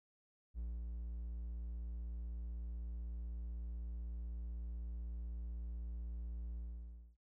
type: tone with ADSR envelope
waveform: triangle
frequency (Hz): 58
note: A#1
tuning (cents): -8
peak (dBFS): -37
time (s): 0.54-7.17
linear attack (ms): 47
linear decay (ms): 230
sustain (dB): -2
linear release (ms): 600
effects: none

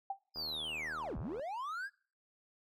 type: tone with exponential decay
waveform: sine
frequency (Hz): 784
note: G5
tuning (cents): 0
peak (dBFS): -31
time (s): 0.1-0.19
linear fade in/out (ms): 5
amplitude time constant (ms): 18
type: linear two-way sweep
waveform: triangle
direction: down then up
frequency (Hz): 5030 to 34.65 to 1696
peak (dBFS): -36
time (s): 0.34-1.9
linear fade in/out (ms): 50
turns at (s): 1.18
type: click train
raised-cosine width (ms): 1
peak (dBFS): -36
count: 82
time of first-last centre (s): 0.36-1.396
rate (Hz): 78.2
effects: noise-tail reverb RT60 0.4 s tail -22 dB re dry

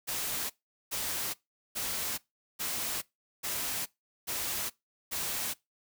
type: noise bursts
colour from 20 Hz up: white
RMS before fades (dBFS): -34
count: 7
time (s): 0.07-5.54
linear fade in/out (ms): 20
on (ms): 430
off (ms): 410
effects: noise-tail reverb RT60 0.2 s tail -22 dB re dry

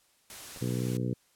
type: noise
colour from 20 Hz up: white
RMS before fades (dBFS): -44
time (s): 0.3-0.97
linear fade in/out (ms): 0
type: clicks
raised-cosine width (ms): 2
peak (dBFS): -36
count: 2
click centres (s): 0.562 / 0.573
type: harmonic tone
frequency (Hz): 61.74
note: B1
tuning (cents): 0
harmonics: 2 / 3 / 4 / 5 / 6 / 7 / 8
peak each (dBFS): -31 / -35 / -37 / -39 / -41 / -42 / -43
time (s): 0.61-1.14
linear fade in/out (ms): 10
effects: white hiss -67 dBFS RMS until 1.35 s + low-pass 12000 Hz 12 dB/octave

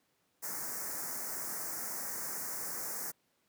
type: band-stop noise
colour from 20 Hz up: white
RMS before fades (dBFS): -39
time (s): 0.42-3.12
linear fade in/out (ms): 20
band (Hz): 2000 to 5300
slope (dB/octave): 48
effects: pink hiss -75 dBFS RMS until 3.48 s + high-pass 150 Hz 12 dB/octave

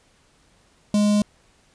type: tone with notch filter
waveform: square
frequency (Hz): 207.7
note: G#3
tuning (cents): 0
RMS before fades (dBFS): -18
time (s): 0.94-1.22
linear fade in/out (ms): 2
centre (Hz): 1700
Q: 0.52
effects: pink hiss -59 dBFS RMS until 1.74 s + resampled to 22050 Hz

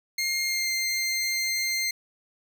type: tone with pitch glide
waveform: 20% pulse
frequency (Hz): 2125 to 2099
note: C7 to C7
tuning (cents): +26 to +5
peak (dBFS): -20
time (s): 0.18-1.91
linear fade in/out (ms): 5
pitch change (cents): -21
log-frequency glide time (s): 0.45-0.72
effects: none

